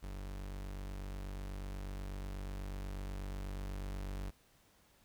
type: tone with level ramp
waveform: 40% pulse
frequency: 48.19 Hz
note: G1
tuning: 29 cents flat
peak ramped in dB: -41 to -38 dBFS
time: 0.02-4.31 s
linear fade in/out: 20 ms
effects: pink hiss -68 dBFS RMS until 5.04 s